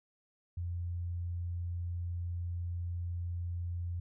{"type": "tone", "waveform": "sine", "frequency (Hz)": 87, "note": "F2", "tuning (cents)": -6, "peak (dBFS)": -34, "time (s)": [0.57, 4], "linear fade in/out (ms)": 5, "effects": []}